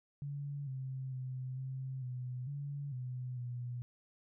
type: tone with pitch steps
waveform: sine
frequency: 142.5 / 131.7 / 128.9 / 131.8 / 125.6 / 142.3 / 126.1 / 122.4 Hz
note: C#3 / C3 / C3 / C3 / B2 / C#3 / B2 / B2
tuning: +48 / +12 / -26 / +13 / +30 / +46 / +36 / -15 cents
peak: -38 dBFS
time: 0.22-3.82 s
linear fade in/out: 0 ms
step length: 450 ms
effects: none